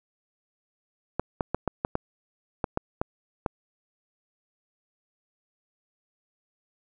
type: clicks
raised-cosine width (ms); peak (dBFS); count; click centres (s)
1; -11; 10; 1.196 / 1.408 / 1.546 / 1.677 / 1.849 / 1.954 / 2.642 / 2.774 / 3.015 / 3.462
effects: none